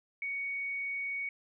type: tone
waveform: sine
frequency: 2234 Hz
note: C#7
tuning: 13 cents sharp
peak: -33 dBFS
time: 0.22-1.29 s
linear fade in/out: 2 ms
effects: none